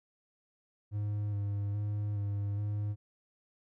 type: tone with vibrato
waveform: triangle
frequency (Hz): 102.6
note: G#2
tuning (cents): -21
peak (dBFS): -29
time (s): 0.91-2.96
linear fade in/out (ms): 50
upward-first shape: square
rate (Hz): 1.2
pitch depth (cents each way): 21
effects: none